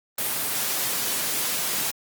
white high-pass noise, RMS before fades -26 dBFS, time 0.18-1.91 s, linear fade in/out 5 ms, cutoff 100 Hz, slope 96 dB/octave, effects Opus 24 kbps

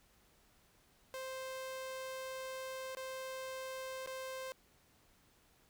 sawtooth tone with dropouts, 523.3 Hz, C5, in tune, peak -38 dBFS, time 1.14-4.52 s, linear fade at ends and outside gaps 0 ms, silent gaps 2.949-2.97 / 4.061-4.074 s, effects pink hiss -69 dBFS RMS until 5.69 s

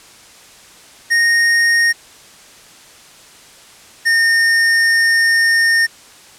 square tone pair in turn, 1855 / 1829.5 Hz, A#6 / A#6, -9 / -33 cents, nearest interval unison, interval 24 cents, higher first, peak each -11 dBFS, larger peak neither, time 1.1-1.93 / 4.05-5.87 s, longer second, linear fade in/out 20 ms, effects white hiss -42 dBFS RMS until 6.38 s + low-pass 9000 Hz 12 dB/octave

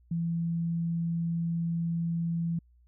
sine tone, 167.7 Hz, E3, 30 cents sharp, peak -27 dBFS, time 0.11-2.59 s, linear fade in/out 5 ms, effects added 60 Hz sine -58 dBFS peak until 2.87 s

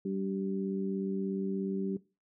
harmonic tone, 96.9 Hz, G2, 20 cents flat, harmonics 2 / 3 / 4, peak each -33 / -39 / -36 dBFS, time 0.05-1.97 s, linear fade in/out 5 ms, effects noise-tail reverb RT60 0.3 s tail -20 dB re dry

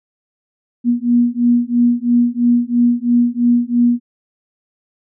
sine beating tone pair, 238.8 / 241.8 Hz, A#3 / B3, +42 / -36 cents, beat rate 3 Hz, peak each -14 dBFS, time 0.84-4 s, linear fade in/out 50 ms, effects none

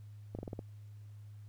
slowing click train, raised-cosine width 2 ms, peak -27 dBFS, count 6, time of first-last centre 0.35-0.591 s, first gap 38 ms, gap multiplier 1.12, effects added 104 Hz sine -48 dBFS peak until 1.48 s + pink hiss -72 dBFS RMS until 1.48 s

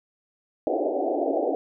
white band-pass noise, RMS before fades -25 dBFS, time 0.67-1.55 s, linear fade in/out 0 ms, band 270 to 760 Hz, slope 96 dB/octave, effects none

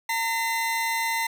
40% pulse tone pair together, 912 / 2043 Hz, A#5 / C7, -38 / -42 cents, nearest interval octave + major second, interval 1396 cents, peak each -26 dBFS, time 0.09-1.27 s, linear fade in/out 5 ms, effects none

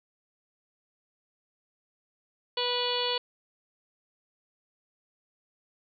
harmonic tone, 490 Hz, B4, 14 cents flat, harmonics 1 / 2 / 3 / 4 / 5 / 6 / 7 / 8 / 9, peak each -32 / -34 / -43 / -44 / -40 / -33 / -34 / -40 / -34 dBFS, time 2.57-3.18 s, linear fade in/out 5 ms, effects none

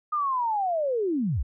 sine linear sweep, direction down, 1237 to 44 Hz, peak -23 dBFS, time 0.12-1.43 s, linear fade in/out 10 ms, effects none

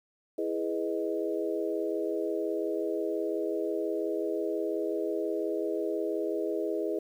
sine chord, E major seventh, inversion none, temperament equal, 329.6 / 415.3 / 493.9 / 622.3 Hz, E4 / G#4 / B4 / D#5, 0 / 0 / 0 / 0 cents, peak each -33 / -32 / -36 / -36 dBFS, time 0.38-6.99 s, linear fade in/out 5 ms, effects 10-bit

